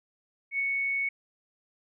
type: tone with ADSR envelope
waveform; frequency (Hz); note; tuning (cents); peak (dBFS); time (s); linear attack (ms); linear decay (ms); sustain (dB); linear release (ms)
sine; 2217; C#7; 0; -24; 0.51-1.09; 83; 7; -2; 6
effects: none